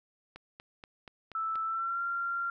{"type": "click train", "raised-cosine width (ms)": 0.3, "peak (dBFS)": -30, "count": 6, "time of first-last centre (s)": [0.36, 1.556], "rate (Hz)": 4.18}
{"type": "tone with pitch glide", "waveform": "sine", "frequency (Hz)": [1318.5, 1381.7], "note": ["E6", "F6"], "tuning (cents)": [0, -19], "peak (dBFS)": -30, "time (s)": [1.35, 2.5], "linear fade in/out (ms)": 2, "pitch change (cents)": 81, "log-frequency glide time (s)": [1.64, 2.01]}
{"effects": []}